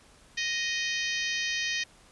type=harmonic tone with a mistuned harmonic; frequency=622.3 Hz; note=D#5; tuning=in tune; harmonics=3 / 4 / 5 / 6 / 7 / 8 / 9 / 10; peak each=-32 / -34 / -36 / -38 / -39 / -40 / -41 / -42 dBFS; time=0.37-1.84 s; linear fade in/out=10 ms; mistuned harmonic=9; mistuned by=+17 cents; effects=pink hiss -57 dBFS RMS until 2.11 s + resampled to 24000 Hz